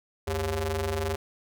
sawtooth ring-modulated tone, 155.8 Hz, D#3, 3 cents sharp, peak -20 dBFS, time 0.27-1.16 s, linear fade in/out 10 ms, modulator 245 Hz, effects none

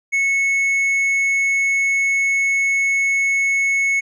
triangle tone with tanh clipping, 2200 Hz, C#7, 14 cents flat, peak -16 dBFS, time 0.12-4.01 s, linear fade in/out 20 ms, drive 9 dB, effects none

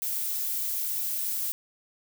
violet noise, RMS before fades -30 dBFS, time 0.02-1.52 s, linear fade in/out 0 ms, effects none

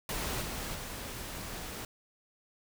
pink noise with level steps, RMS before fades -35 / -38 / -41 dBFS, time 0.09-1.85 s, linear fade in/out 2 ms, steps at 0.41 / 0.74 s, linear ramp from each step 20 ms, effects none

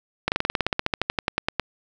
slowing click train, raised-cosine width 0.3 ms, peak -5 dBFS, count 20, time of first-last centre 0.28-1.597 s, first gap 39 ms, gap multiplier 1.06, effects none

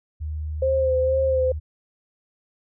sine tone, 76.7 Hz, D#2, 24 cents flat, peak -26 dBFS, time 0.2-1.6 s, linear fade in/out 20 ms
sine tone with vibrato, 523.3 Hz, C5, in tune, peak -18 dBFS, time 0.62-1.52 s, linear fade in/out 5 ms, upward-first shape sine, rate 2.1 Hz, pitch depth 32 cents each way
effects none

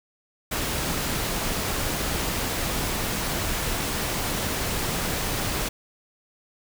pink noise, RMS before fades -27 dBFS, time 0.51-5.69 s, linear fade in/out 10 ms, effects none

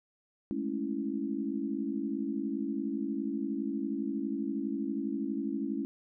sine chord, A major seventh, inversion third, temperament equal, 207.7 / 220 / 277.2 / 329.6 Hz, G#3 / A3 / C#4 / E4, 0 / 0 / 0 / 0 cents, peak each -38 / -38 / -34 / -37 dBFS, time 0.51-5.85 s, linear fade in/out 0 ms, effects none

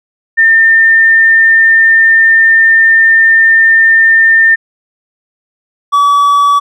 sine / triangle tone pair in turn, 1805 / 1143.1 Hz, A6 / D6, +44 / -47 cents, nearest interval minor sixth, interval 791 cents, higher first, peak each -3 dBFS, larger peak neither, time 0.37-4.56 / 5.92-6.6 s, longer first, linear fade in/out 20 ms, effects none

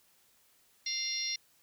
harmonic tone with a mistuned harmonic, 698.5 Hz, F5, in tune, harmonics 3 / 4 / 5 / 6 / 7 / 8, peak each -40 / -46 / -42 / -38 / -46 / -35 dBFS, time 0.86-1.36 s, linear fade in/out 5 ms, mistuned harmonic 5, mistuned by +32 cents, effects white hiss -67 dBFS RMS until 1.62 s

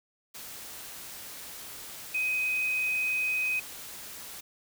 sine tone in noise, 2514 Hz, D#7, 17 cents sharp, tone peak -26 dBFS, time 2.14-3.6 s, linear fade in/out 10 ms, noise white, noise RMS -43 dBFS, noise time 0.34-4.41 s, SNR +14 dB, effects none

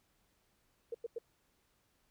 sine tone bursts, 466.2 Hz, A#4, in tune, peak -36 dBFS, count 3, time 0.92-1.185 s, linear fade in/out 5 ms, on 25 ms, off 95 ms, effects pink hiss -75 dBFS RMS until 2.1 s

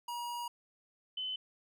square / sine tone pair in turn, 956 / 3035 Hz, A#5 / F#7, +43 / +43 cents, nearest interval octave + minor sixth, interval 2000 cents, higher second, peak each -38 / -35 dBFS, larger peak second, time 0.08-0.48 / 1.17-1.36 s, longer first, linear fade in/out 5 ms, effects none

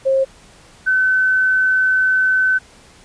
sine tone pair in turn, 535 / 1520.2 Hz, C5 / F#6, +38 / +46 cents, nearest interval octave + tritone, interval 1808 cents, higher second, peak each -12 dBFS, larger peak neither, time 0.05-0.25 / 0.86-2.59 s, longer second, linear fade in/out 20 ms, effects pink hiss -46 dBFS RMS until 3.04 s + resampled to 22050 Hz

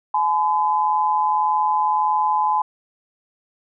sine tone pair together, 851.3 / 1013 Hz, G#5 / B5, +43 / +44 cents, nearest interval minor third, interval 301 cents, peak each -19 dBFS, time 0.14-2.62 s, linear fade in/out 5 ms, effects none

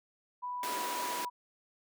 sine tone with pitch glide, 987.8 to 979.8 Hz, B5 to B5, 0 to -14 cents, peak -35 dBFS, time 0.42-1.3 s, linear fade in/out 20 ms, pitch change -14 cents, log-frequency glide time 0.53-0.89 s
pink high-pass noise, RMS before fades -39 dBFS, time 0.63-1.25 s, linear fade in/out 2 ms, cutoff 280 Hz, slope 24 dB/octave
effects none

